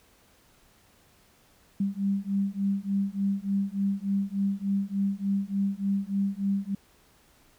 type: beating tone pair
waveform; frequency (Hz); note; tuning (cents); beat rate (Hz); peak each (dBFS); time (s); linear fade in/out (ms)
sine; 196 / 199.4; G3 / G3; 0 / +30; 3.4; -28; 1.8-6.75; 5
effects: pink hiss -61 dBFS RMS until 7.58 s